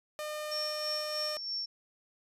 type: tone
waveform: sawtooth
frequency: 606 Hz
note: D#5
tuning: 46 cents flat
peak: -32 dBFS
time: 0.19-1.37 s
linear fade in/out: 0 ms
type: tone with tremolo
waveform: sine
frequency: 5450 Hz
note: F8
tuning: 43 cents flat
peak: -32 dBFS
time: 0.51-1.66 s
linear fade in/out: 10 ms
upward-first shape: sine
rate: 3.1 Hz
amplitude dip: 50%
effects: resampled to 32000 Hz